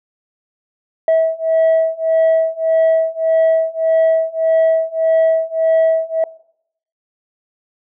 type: beating tone pair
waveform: sine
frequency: 647 / 648.7 Hz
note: E5 / E5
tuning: -32 / -28 cents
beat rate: 1.7 Hz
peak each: -13 dBFS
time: 1.08-6.24 s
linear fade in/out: 2 ms
effects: noise-tail reverb RT60 0.7 s tail -21 dB re dry + tanh soft clip ceiling -8 dBFS